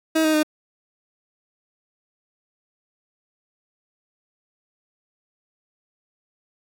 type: tone with pitch steps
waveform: 30% pulse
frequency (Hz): 318.8 / 312.4 / 306.2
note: D#4 / D#4 / D#4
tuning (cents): +42 / +7 / -28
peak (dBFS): -14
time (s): 0.15-0.432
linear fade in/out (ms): 10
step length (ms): 94
effects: none